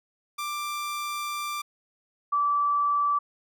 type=tone pair in turn; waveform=sawtooth / sine; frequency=1181 / 1158.7 Hz; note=D6 / D6; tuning=+9 / -24 cents; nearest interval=unison; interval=33 cents; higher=first; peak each=-26 / -21 dBFS; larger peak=second; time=0.38-1.62 / 2.32-3.19 s; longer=first; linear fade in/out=10 ms; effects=none